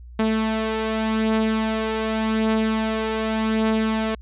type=beating tone pair; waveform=sawtooth; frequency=220 / 220.86 Hz; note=A3 / A3; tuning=0 / +7 cents; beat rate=0.86 Hz; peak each=-17 / -23 dBFS; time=0.19-4.15 s; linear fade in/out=5 ms; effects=added 60 Hz sine -38 dBFS peak until 4.21 s + resampled to 8000 Hz